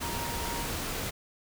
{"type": "tone in noise", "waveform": "sine", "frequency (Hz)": 938, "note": "A#5", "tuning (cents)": 11, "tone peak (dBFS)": -38, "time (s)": [0.01, 0.67], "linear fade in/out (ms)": 20, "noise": "pink", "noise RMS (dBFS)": -34, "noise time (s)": [0, 1.11], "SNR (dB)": -7, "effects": []}